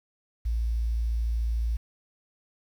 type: tone with quantisation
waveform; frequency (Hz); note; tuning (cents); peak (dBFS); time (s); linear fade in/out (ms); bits
sine; 56.9; A#1; -41; -24; 0.45-1.77; 10; 9
effects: none